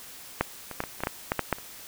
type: clicks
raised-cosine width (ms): 0.5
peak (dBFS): -7 / -21 / -12 / -17 / -22 / -11 / -11 / -9 / -9 / -8 / -27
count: 11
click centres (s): 0.41 / 0.713 / 0.804 / 0.838 / 1.005 / 1.036 / 1.071 / 1.319 / 1.393 / 1.527 / 1.585
effects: white hiss -45 dBFS RMS until 1.87 s